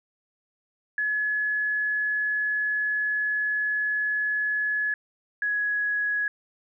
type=tone pair in turn; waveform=sine; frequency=1700 / 1675.6 Hz; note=G#6 / G#6; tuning=+40 / +15 cents; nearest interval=unison; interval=25 cents; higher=first; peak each=-23 dBFS; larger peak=neither; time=0.98-4.94 / 5.42-6.28 s; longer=first; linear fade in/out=2 ms; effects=none